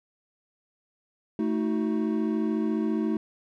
triangle chord, D# diminished, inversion second, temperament equal with one note detuned, 220 / 315.7 / 370 Hz, A3 / D#4 / F#4, 0 / +25 / 0 cents, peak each -25 / -26 / -30 dBFS, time 1.39-3.17 s, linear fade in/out 2 ms, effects none

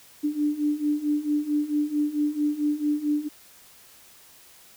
sine beating tone pair, 293.7 / 298.2 Hz, D4 / D4, 0 / +27 cents, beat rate 4.5 Hz, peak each -27 / -24 dBFS, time 0.23-3.29 s, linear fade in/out 20 ms, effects white hiss -52 dBFS RMS until 4.76 s

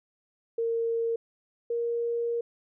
sine tone pair in turn, 460 / 469.4 Hz, A#4 / A#4, -23 / +12 cents, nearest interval unison, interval 35 cents, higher second, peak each -25 / -26 dBFS, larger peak first, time 0.58-1.16 / 1.7-2.41 s, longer second, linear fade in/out 5 ms, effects none

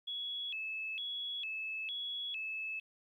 sine tone with vibrato, 2960 Hz, F#7, in tune, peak -37 dBFS, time 0.07-2.8 s, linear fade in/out 10 ms, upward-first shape square, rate 1.1 Hz, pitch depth 220 cents each way, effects 12-bit

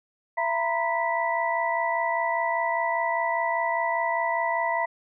sine tone cluster, 672 / 934 / 999 / 1971 Hz, E5 / A#5 / B5 / B6, +33 / +3 / +20 / -4 cents, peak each -28 / -27 / -31 / -29 dBFS, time 0.37-4.86 s, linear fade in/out 10 ms, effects none

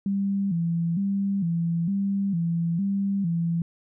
sine tone with vibrato, 182.3 Hz, F#3, 25 cents flat, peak -22 dBFS, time 0.06-3.62 s, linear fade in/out 2 ms, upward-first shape square, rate 1.1 Hz, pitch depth 140 cents each way, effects none

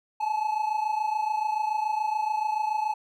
triangle tone pair together, 853 / 880 Hz, G#5 / A5, +46 / 0 cents, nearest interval minor second, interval 54 cents, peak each -24 / -28 dBFS, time 0.2-2.94 s, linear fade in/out 10 ms, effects none

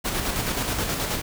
pink noise with tremolo, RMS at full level -25 dBFS, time 0.04-1.22 s, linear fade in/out 20 ms, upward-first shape square, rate 9.4 Hz, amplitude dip 35%, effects none

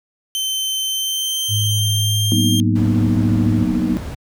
sawtooth tone with pitch glide, 3091 to 3194 Hz, G7 to G7, -25 to +32 cents, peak -16 dBFS, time 0.35-2.6 s, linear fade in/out 0 ms, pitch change +57 cents, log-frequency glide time 0.84-2.42 s
sine tone, 106.1 Hz, G#2, 38 cents sharp, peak -16 dBFS, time 1.48-3.66 s, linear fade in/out 50 ms
sine chord, B major seventh, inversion second, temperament equal, 185 / 233.1 / 246.9 / 311.1 Hz, F#3 / A#3 / B3 / D#4, 0 / 0 / 0 / 0 cents, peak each -21 dBFS, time 2.32-3.97 s, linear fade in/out 0 ms
brown noise, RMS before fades -24 dBFS, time 2.75-4.15 s, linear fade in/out 10 ms
effects high-pass 60 Hz 12 dB/octave

